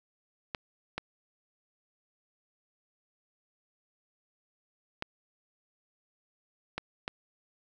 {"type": "clicks", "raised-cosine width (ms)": 0.3, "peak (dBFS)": -17, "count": 5, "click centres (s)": [0.548, 0.98, 5.024, 6.78, 7.079], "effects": []}